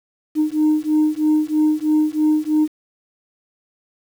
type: beating tone pair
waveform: sine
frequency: 305.4 / 308.5 Hz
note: D#4 / D#4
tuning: -32 / -15 cents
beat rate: 3.1 Hz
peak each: -16 dBFS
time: 0.35-2.68 s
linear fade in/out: 50 ms
effects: tanh soft clip ceiling -10 dBFS + 7-bit